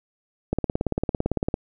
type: click train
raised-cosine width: 2 ms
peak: -9 dBFS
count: 19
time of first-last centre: 0.53-1.541 s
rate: 17.8 Hz
effects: none